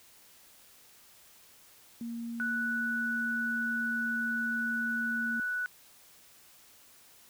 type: tone with pitch glide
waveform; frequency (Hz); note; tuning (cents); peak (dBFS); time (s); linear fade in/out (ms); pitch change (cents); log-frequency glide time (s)
sine; 233.1 to 231.6; A#3 to A#3; 0 to -11; -35; 2.01-5.4; 2; -11; 2.69-4.29
type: tone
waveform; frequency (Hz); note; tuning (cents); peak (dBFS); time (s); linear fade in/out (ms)
sine; 1480; F#6; 0; -30; 2.4-5.66; 0
effects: white hiss -58 dBFS RMS until 7.29 s